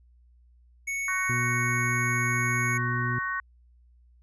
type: tone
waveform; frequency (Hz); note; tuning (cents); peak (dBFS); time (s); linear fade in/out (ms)
square; 2217; C#7; 0; -29; 0.87-2.78; 10
type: chord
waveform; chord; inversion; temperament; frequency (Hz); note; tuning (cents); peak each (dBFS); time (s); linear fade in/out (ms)
sine; F# major; second; equal with one note detuned; 1108.7 / 1505 / 1864.7; C#6 / F#6 / A#6; 0 / +29 / 0; -32; 1.08-3.4; 2
type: harmonic tone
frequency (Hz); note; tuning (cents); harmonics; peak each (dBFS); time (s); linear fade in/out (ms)
121.6; B2; -26; 1 / 2 / 3; -28 / -36 / -40; 1.29-3.19; 5
effects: added 60 Hz sine -55 dBFS peak until 4.22 s + resampled to 24000 Hz